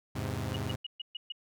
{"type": "chord", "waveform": "sawtooth", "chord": "E augmented", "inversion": "none", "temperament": "equal", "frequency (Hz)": [82.41, 103.83, 130.81], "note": ["E2", "G#2", "B#2"], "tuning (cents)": [0, 0, 0], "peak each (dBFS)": [-35, -32, -33], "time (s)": [0.15, 0.76], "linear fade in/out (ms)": 10}
{"type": "tone bursts", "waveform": "sine", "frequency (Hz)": 2896, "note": "F#7", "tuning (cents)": -38, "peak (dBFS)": -35, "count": 6, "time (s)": [0.54, 1.322], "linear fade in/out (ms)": 5, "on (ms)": 22, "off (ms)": 130}
{"effects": []}